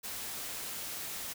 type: noise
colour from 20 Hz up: white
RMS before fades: -40 dBFS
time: 0.03-1.34 s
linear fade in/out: 20 ms
effects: none